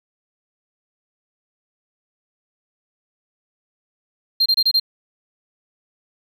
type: tone bursts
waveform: sine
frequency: 4186 Hz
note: C8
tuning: in tune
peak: -10 dBFS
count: 5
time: 4.4-4.799 s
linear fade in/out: 10 ms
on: 59 ms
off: 26 ms
effects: tanh soft clip ceiling -12 dBFS + 8-bit